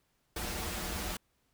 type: noise with comb filter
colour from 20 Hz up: pink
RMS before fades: -37 dBFS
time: 0.36-1.17 s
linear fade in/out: 5 ms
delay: 7.4 ms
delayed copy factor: -0.95
effects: pink hiss -75 dBFS RMS until 1.53 s